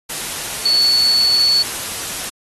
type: tone in noise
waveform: sine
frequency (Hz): 4436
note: C#8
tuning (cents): 0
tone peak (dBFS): -11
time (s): 0.65-1.63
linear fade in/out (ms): 10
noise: white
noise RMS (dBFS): -25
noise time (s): 0.09-2.3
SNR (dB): +11
effects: AAC 32 kbps